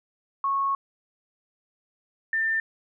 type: tone pair in turn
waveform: sine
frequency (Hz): 1100 / 1792.2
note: C#6 / A6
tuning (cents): -14 / +31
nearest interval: minor sixth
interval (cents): 845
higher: second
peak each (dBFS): -22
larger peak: neither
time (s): 0.44-0.75 / 2.33-2.6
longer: first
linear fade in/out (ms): 2
effects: none